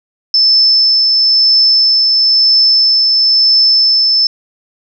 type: tone with tremolo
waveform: sine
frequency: 5270 Hz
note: E8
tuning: 1 cent flat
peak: -5 dBFS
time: 0.34-4.27 s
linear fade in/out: 2 ms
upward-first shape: triangle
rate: 1 Hz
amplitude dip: 25%
effects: none